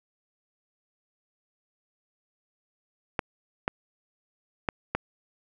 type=clicks; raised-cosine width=0.5 ms; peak=-10 dBFS; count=4; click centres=3.192 / 3.679 / 4.688 / 4.95 s; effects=none